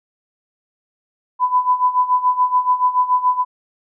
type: tone with tremolo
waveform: sine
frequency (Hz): 1000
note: B5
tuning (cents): +21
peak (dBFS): -10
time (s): 1.39-3.45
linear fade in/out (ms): 50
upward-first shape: sine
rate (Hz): 7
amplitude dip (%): 80
effects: none